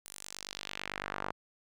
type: tone with band-pass filter sweep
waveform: sawtooth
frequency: 49 Hz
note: G1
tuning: in tune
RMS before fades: -42 dBFS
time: 0.05-1.32 s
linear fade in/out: 10 ms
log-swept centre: 11000 to 1000 Hz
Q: 1.4
effects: none